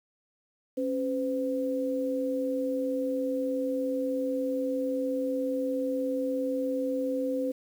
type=tone pair together; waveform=sine; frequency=273.1 / 509.9 Hz; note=C#4 / C5; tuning=-26 / -45 cents; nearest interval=major seventh; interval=1081 cents; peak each=-30 / -29 dBFS; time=0.77-7.52 s; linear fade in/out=10 ms; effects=9-bit